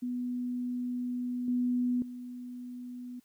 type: tone with level steps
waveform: sine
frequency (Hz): 246.9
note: B3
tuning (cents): 0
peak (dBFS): -31 / -26 / -39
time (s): 0.02-3.2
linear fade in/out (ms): 10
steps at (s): 1.48 / 2.02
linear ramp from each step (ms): 2
effects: white hiss -70 dBFS RMS until 3.24 s